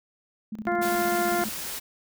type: tone with tremolo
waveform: sine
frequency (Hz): 215.6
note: A3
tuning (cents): -35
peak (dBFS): -30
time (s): 0.52-1.5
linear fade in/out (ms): 5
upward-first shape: square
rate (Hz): 15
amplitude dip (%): 80
type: harmonic tone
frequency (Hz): 349.2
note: F4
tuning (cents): 0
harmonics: 1 / 2 / 3 / 4 / 5 / 6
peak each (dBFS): -27 / -26 / -35 / -31 / -37 / -39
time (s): 0.67-1.44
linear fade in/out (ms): 0
type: noise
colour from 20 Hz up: white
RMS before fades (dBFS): -34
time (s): 0.81-1.8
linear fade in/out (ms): 20
effects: none